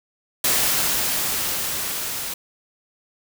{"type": "noise with level ramp", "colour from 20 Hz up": "white", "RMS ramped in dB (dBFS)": [-19, -29], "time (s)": [0.44, 2.34], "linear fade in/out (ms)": 5, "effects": []}